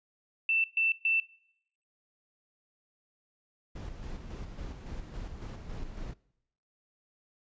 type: tone bursts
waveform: sine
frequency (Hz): 2669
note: E7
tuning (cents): +21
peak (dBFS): -24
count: 3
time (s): 0.49-1.2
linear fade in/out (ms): 2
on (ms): 150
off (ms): 130
type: noise with tremolo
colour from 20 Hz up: brown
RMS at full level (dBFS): -39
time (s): 3.75-6.14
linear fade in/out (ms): 10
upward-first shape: square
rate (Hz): 3.6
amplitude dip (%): 40
effects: noise-tail reverb RT60 0.8 s tail -23 dB re dry + resampled to 16000 Hz